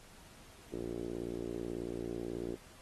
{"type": "tone with low-pass filter", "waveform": "5% pulse", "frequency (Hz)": 58.27, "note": "A#1", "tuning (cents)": 0, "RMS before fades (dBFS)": -40, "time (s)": [0.72, 2.56], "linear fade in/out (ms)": 10, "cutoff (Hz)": 370, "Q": 4, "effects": ["pink hiss -58 dBFS RMS until 2.81 s", "AAC 32 kbps"]}